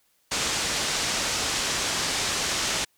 white low-pass noise, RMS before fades -27 dBFS, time 0.31-2.85 s, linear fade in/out 10 ms, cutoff 7400 Hz, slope 24 dB/octave, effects white hiss -67 dBFS RMS until 2.97 s

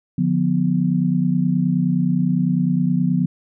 sine chord, B diminished, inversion first, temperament just, 148.16 / 177.8 / 246.9 Hz, D3 / F3 / B3, +16 / +31 / 0 cents, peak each -22 / -18 / -21 dBFS, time 0.18-3.26 s, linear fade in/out 5 ms, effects none

